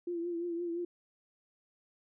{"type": "tone with vibrato", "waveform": "sine", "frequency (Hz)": 343.1, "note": "F4", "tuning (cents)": -31, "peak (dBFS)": -33, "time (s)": [0.07, 0.85], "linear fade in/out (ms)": 5, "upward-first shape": "triangle", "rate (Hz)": 5.8, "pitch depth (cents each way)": 54, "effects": []}